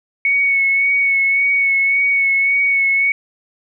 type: tone with vibrato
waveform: sine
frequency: 2217 Hz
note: C#7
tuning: in tune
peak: -12 dBFS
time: 0.25-3.12 s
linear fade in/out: 2 ms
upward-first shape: sine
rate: 1.8 Hz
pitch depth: 22 cents each way
effects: none